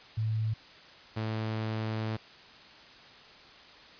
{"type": "tone pair in turn", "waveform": ["sine", "sawtooth"], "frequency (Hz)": [110, 110], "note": ["A2", "A2"], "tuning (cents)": [0, 0], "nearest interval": "unison", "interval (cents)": 0, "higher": "neither", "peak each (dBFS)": -27, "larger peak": "neither", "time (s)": [[0.17, 0.54], [1.16, 2.17]], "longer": "second", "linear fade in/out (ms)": 10, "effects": ["white hiss -52 dBFS RMS until 3.99 s", "resampled to 11025 Hz"]}